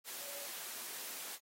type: tone in noise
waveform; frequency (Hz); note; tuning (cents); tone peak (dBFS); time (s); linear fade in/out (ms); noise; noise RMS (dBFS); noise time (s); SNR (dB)
sine; 567; C#5; +39; -52; 0.18-0.48; 50; white; -45; 0.04-1.39; -10
effects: high-pass 300 Hz 12 dB/octave + AAC 48 kbps